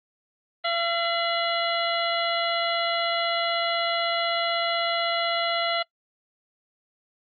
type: harmonic tone with a mistuned harmonic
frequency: 679 Hz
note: F5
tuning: 49 cents flat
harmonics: 1 / 2 / 3 / 4 / 5 / 6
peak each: -27 / -29 / -30 / -33 / -33 / -33 dBFS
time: 0.64-5.83 s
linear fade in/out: 10 ms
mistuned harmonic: 4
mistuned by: +120 cents
effects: noise-tail reverb RT60 0.1 s tail -22 dB re dry + Opus 24 kbps